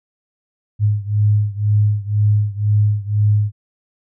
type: beating tone pair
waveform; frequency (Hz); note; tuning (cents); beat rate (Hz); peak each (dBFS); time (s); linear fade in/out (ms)
sine; 103.83 / 105.83; G#2 / G#2; 0 / +33; 2; -15 / -17; 0.79-3.52; 50
effects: none